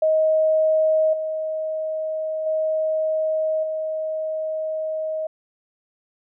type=tone with level steps; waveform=sine; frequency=629 Hz; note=D#5; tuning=19 cents sharp; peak=-15 / -23 / -19 / -23 dBFS; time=0.02-5.27 s; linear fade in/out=5 ms; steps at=1.13 / 2.46 / 3.63 s; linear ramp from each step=5 ms; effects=none